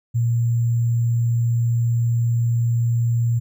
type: tone with sample-and-hold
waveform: sine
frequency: 117.6 Hz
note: A#2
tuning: 16 cents sharp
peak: -16 dBFS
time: 0.14-3.4 s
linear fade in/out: 20 ms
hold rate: 7350 Hz
effects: none